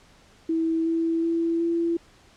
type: tone with pitch steps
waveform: sine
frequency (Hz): 325.9 / 329.5 / 333.1 / 336.8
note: E4 / E4 / E4 / E4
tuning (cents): -20 / -1 / +18 / +37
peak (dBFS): -21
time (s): 0.49-1.97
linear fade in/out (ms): 5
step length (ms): 370
effects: pink hiss -55 dBFS RMS until 2.36 s + low-pass 7000 Hz 12 dB/octave